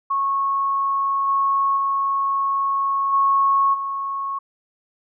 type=tone with level steps; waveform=sine; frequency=1099 Hz; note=C#6; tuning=15 cents flat; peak=-18 / -16 / -18 / -14 / -23 dBFS; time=0.1-4.39 s; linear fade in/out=10 ms; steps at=1.27 / 1.76 / 3.12 / 3.73 s; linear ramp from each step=20 ms; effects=none